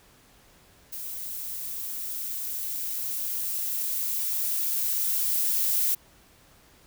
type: noise with level ramp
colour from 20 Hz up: violet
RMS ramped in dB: -36 to -24 dBFS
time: 0.92-5.95 s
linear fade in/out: 10 ms
effects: pink hiss -57 dBFS RMS until 6.86 s